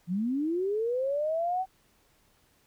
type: linear sweep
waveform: sine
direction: up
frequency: 164.81 to 766 Hz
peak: -26 dBFS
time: 0.07-1.66 s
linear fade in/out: 50 ms
effects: pink hiss -66 dBFS RMS until 2.66 s